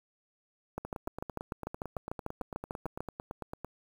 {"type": "two click trains", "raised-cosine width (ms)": 1, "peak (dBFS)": [-24, -21], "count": [26, 16], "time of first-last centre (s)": [[0.85, 3.646], [0.78, 3.006]], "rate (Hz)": [8.94, 6.74], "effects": ["8-bit"]}